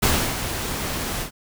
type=noise with ADSR envelope; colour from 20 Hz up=pink; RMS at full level=-18 dBFS; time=0.02-1.31 s; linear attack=14 ms; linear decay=300 ms; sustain=-9 dB; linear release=97 ms; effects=none

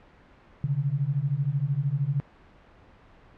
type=beating tone pair; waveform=sine; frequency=133.1 / 146.1 Hz; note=C3 / D3; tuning=+30 / -9 cents; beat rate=13 Hz; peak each=-27 / -26 dBFS; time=0.64-2.2 s; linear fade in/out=0 ms; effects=pink hiss -54 dBFS RMS until 3.37 s + low-pass 2000 Hz 12 dB/octave

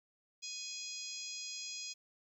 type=harmonic tone; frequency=830.6 Hz; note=G#5; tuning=in tune; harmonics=3 / 4 / 5 / 6 / 7 / 8 / 9; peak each=-50 / -51 / -51 / -46 / -54 / -46 / -56 dBFS; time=0.42-1.94 s; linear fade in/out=20 ms; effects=12-bit

